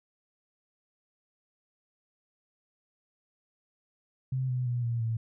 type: tone with pitch steps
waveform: sine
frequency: 130.4 / 125.96 / 121.67 / 117.52 / 113.52 Hz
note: C3 / B2 / B2 / A#2 / A#2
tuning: -5 / +35 / -25 / +14 / -45 cents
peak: -27 dBFS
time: 4.32-5.17 s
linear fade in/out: 5 ms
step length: 170 ms
effects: none